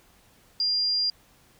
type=tone; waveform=sine; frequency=4800 Hz; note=D8; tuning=37 cents sharp; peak=-22 dBFS; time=0.6-1.1 s; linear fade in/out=2 ms; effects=pink hiss -59 dBFS RMS until 1.59 s